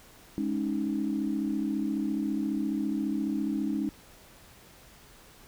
sine chord, Ab suspended fourth, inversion none, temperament just, 207.7 / 276.9 / 311.5 Hz, Ab3 / Db4 / Eb4, 0 / -2 / +2 cents, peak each -31 dBFS, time 0.38-3.89 s, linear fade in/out 0 ms, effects tanh soft clip ceiling -17 dBFS + pink hiss -54 dBFS RMS until 5.47 s

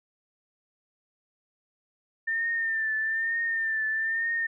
sine tone with vibrato, 1798 Hz, A6, 37 cents sharp, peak -25 dBFS, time 2.27-4.47 s, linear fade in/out 10 ms, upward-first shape triangle, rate 1.1 Hz, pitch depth 51 cents each way, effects none

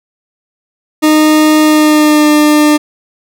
40% pulse tone with pitch glide, 307.8 to 300.1 Hz, D#4 to D4, -19 to +38 cents, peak -4 dBFS, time 1.02-2.78 s, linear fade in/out 20 ms, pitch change -43 cents, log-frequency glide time 1.61-2.3 s, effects none

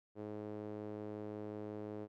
sawtooth tone with band-pass filter, 105.5 Hz, G#2, 28 cents sharp, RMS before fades -45 dBFS, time 0.15-2.08 s, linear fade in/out 50 ms, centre 410 Hz, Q 1.9, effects none

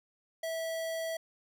square tone, 653 Hz, E5, 17 cents flat, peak -34 dBFS, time 0.43-1.17 s, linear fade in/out 5 ms, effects none

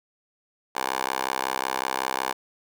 10% pulse tone with high-pass filter, 65.41 Hz, C2, in tune, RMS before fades -28 dBFS, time 0.75-2.33 s, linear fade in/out 10 ms, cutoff 750 Hz, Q 1.9, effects none

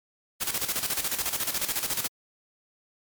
white noise with tremolo, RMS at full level -27 dBFS, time 0.4-2.08 s, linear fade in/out 20 ms, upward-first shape square, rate 14 Hz, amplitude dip 65%, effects MP3 96 kbps

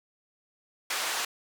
pink band-pass noise, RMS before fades -31 dBFS, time 0.9-1.25 s, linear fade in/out 5 ms, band 910 to 10000 Hz, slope 12 dB/octave, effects none

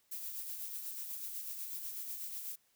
violet noise with tremolo, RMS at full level -41 dBFS, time 0.11-2.56 s, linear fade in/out 10 ms, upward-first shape sine, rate 8.1 Hz, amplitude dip 40%, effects white hiss -73 dBFS RMS until 2.75 s

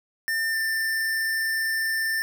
square tone pair in turn, 1800 / 1787.6 Hz, A6 / A6, +39 / +27 cents, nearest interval unison, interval 12 cents, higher first, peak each -24 dBFS, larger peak neither, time 0.28-0.53 / 0.53-2.22 s, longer second, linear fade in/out 0 ms, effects none

